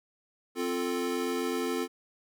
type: chord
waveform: square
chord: F major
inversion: second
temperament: equal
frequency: 261.6 / 349.2 / 440 Hz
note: C4 / F4 / A4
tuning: 0 / 0 / 0 cents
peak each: -34 dBFS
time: 0.55-1.88 s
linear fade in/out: 50 ms
effects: none